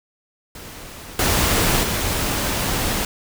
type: noise with level steps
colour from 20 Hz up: pink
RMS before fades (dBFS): -37 / -18 / -22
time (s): 0.55-3.05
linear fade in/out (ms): 2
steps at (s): 1.19 / 1.83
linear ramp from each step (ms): 2
effects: none